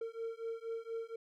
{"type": "beating tone pair", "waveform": "triangle", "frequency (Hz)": [453.7, 457.9], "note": ["A#4", "A#4"], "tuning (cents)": [-47, -31], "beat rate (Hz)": 4.2, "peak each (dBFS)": [-40, -40], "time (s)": [0.01, 1.16], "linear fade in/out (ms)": 5, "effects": []}